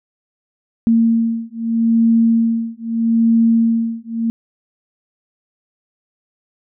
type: beating tone pair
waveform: sine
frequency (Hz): 228.2 / 228.99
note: A#3 / A#3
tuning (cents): -37 / -31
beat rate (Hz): 0.79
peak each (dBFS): -15 / -15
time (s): 0.87-4.3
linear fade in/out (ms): 0
effects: none